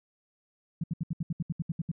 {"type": "tone bursts", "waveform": "sine", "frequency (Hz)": 164.5, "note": "E3", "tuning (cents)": -3, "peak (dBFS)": -27, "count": 12, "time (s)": [0.81, 1.916], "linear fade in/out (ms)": 5, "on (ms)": 28, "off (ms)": 70, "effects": []}